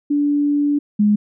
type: tone pair in turn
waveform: sine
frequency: 290 / 208.4 Hz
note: D4 / G#3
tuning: -22 / +6 cents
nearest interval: tritone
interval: 572 cents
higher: first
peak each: -14 / -11 dBFS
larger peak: second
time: 0.1-0.79 / 0.99-1.16 s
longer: first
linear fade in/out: 10 ms
effects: none